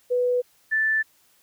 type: tone pair in turn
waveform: sine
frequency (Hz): 493.9 / 1760.1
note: B4 / A6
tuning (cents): 0 / 0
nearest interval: octave + minor seventh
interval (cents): 2200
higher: second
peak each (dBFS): -19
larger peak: neither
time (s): 0.1-0.42 / 0.71-1.03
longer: neither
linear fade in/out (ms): 20
effects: white hiss -61 dBFS RMS until 1.42 s